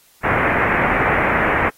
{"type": "low-pass noise", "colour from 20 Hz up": "white", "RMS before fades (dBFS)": -18, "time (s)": [0.23, 1.7], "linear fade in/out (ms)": 20, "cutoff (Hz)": 2200, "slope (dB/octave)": 48, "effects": ["white hiss -53 dBFS RMS until 1.77 s", "AAC 48 kbps"]}